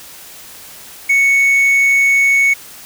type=tone; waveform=triangle; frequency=2217 Hz; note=C#7; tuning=in tune; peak=-7 dBFS; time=1.09-2.54 s; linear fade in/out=10 ms; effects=white hiss -36 dBFS RMS until 2.85 s